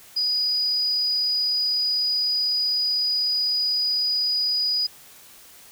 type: tone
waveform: sine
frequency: 4932 Hz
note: D#8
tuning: 16 cents flat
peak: -20 dBFS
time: 0.16-4.87 s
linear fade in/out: 10 ms
effects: white hiss -48 dBFS RMS until 5.71 s